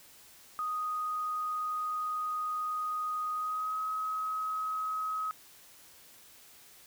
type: tone with pitch glide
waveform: sine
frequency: 1244.5 to 1272.1 Hz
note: D#6 to D#6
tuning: 0 to +38 cents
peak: -31 dBFS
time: 0.59-5.31 s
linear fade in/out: 0 ms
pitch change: +38 cents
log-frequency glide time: 3.34-3.79 s
effects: white hiss -56 dBFS RMS until 6.86 s